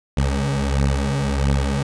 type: beating tone pair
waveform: 20% pulse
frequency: 68.5 / 70 Hz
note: C#2 / C#2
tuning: -20 / +18 cents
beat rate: 1.5 Hz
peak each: -15 / -17 dBFS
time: 0.17-1.83 s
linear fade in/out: 5 ms
effects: resampled to 22050 Hz